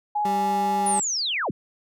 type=tone with vibrato; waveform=sine; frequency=830.6 Hz; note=G#5; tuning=in tune; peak=-21 dBFS; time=0.15-1 s; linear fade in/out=10 ms; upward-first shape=triangle; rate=3.9 Hz; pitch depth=15 cents each way
type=tone; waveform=25% pulse; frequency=196 Hz; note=G3; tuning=in tune; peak=-24 dBFS; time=0.25-1 s; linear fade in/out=2 ms
type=linear sweep; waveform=sine; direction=down; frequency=9930 to 79 Hz; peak=-23 dBFS; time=0.86-1.51 s; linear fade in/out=5 ms
effects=none